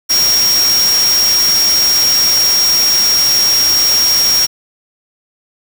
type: tone in noise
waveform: sine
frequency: 5588 Hz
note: F8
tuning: in tune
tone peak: -9 dBFS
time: 0.09-4.47 s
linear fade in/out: 20 ms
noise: white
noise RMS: -18 dBFS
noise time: 0.09-4.47 s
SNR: +6 dB
effects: none